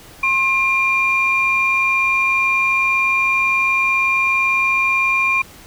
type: tone pair together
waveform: sine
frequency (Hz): 1065.8 / 2394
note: C6 / D7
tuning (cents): +32 / +33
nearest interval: octave + major second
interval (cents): 1401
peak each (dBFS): -19 / -14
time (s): 0.23-5.42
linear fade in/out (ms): 5
effects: tanh soft clip ceiling -7 dBFS + pink hiss -42 dBFS RMS until 5.66 s